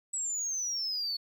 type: exponential sweep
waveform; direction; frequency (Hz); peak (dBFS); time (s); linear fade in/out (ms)
sine; down; 7902 to 4386; -29; 0.13-1.17; 10
effects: tanh soft clip ceiling -28 dBFS + 11-bit